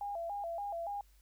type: tone with vibrato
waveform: sine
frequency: 740 Hz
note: F#5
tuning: in tune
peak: -36 dBFS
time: 0.01-1.01 s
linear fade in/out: 2 ms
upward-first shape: square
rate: 3.5 Hz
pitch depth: 160 cents each way
effects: added 50 Hz sine -61 dBFS peak until 1.21 s + white hiss -71 dBFS RMS until 1.21 s